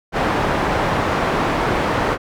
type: low-pass noise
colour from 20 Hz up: white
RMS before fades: -19 dBFS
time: 0.12-2.18 s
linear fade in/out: 50 ms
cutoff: 1100 Hz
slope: 12 dB/octave
effects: none